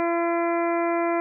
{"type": "harmonic tone", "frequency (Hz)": 339.4, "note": "F4", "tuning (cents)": -49, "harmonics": [1, 2, 3, 4, 5, 6, 7], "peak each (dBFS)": [-24, -25, -30, -34, -39, -36, -38], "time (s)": [0, 1.2], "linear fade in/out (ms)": 0, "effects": []}